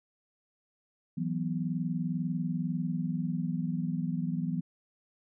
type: chord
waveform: sine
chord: E suspended second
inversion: none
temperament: equal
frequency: 164.81 / 185 / 246.9 Hz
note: E3 / F#3 / B3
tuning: 0 / 0 / 0 cents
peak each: -32 / -34 / -35 dBFS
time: 1.17-4.61 s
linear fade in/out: 10 ms
effects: none